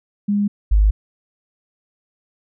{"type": "tone pair in turn", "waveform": "sine", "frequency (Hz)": [204.2, 51.55], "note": ["G#3", "G#1"], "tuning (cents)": [-29, -12], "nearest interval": "2 octaves", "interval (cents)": 2383, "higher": "first", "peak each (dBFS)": [-15, -10], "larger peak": "second", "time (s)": [[0.28, 0.48], [0.71, 0.91]], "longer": "neither", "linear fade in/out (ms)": 10, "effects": []}